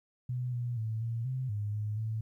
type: tone with pitch steps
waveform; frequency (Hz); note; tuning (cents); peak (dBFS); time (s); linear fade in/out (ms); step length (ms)
sine; 124.6 / 121 / 110.7 / 115.4 / 129.6 / 103.9 / 105.9 / 110.4; B2 / B2 / A2 / A#2 / C3 / G#2 / G#2 / A2; +16 / -35 / +11 / -17 / -16 / +1 / +34 / +6; -31; 0.29-2.21; 5; 240
effects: 12-bit